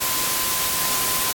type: tone in noise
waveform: sine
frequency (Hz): 1029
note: C6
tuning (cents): -29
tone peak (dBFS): -31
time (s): 0-1.33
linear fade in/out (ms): 20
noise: white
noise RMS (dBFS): -22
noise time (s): 0-1.33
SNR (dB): -12
effects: AAC 64 kbps